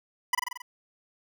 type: tone with echo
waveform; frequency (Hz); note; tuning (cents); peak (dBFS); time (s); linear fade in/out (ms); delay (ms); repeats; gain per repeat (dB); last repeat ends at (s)
25% pulse; 988; B5; 0; -17; 0.33-0.35; 5; 45; 6; -3; 0.62
effects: none